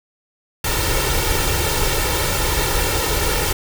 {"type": "noise with comb filter", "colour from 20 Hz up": "pink", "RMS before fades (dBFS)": -19, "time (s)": [0.64, 3.53], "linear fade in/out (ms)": 5, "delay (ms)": 2.2, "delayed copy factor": 0.7, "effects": []}